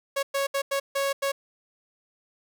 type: tone bursts at uneven times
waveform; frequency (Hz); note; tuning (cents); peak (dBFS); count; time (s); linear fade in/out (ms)
sawtooth; 553; C#5; -4; -20; 6; 0.16-0.23 / 0.34-0.47 / 0.54-0.62 / 0.71-0.8 / 0.95-1.13 / 1.22-1.32; 10
effects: none